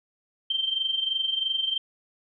sine tone with amplitude modulation, 3136 Hz, G7, in tune, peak -21 dBFS, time 0.5-1.78 s, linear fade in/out 5 ms, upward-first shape sine, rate 23 Hz, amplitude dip 70%, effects none

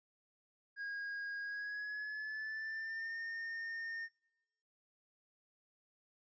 triangle tone with pitch glide, 1636 to 1825.8 Hz, G#6 to A#6, -26 to -36 cents, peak -38 dBFS, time 0.76-4.09 s, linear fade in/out 50 ms, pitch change +190 cents, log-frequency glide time 1.41-3.18 s, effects noise-tail reverb RT60 1.0 s tail -25 dB re dry + resampled to 16000 Hz

